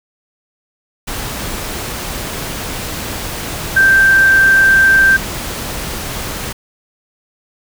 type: tone in noise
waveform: sine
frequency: 1568 Hz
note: G6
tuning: in tune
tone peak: -6 dBFS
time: 3.76-5.17 s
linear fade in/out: 10 ms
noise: pink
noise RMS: -23 dBFS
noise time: 1.07-6.53 s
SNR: +14 dB
effects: none